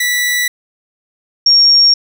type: tone pair in turn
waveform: sawtooth / sine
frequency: 1963 / 5552 Hz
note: B6 / F8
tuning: -11 / -11 cents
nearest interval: octave + tritone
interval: 1800 cents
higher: second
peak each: -9 / -5 dBFS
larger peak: second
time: 0-0.48 / 1.46-1.94 s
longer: neither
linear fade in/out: 5 ms
effects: none